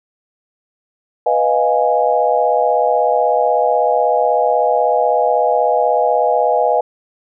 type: chord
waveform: sine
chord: F half-diminished seventh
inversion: second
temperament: equal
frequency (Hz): 493.9 / 622.3 / 698.5 / 830.6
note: Cb5 / Eb5 / F5 / Ab5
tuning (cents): 0 / 0 / 0 / 0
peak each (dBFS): -17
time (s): 1.26-6.81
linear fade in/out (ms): 5
effects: none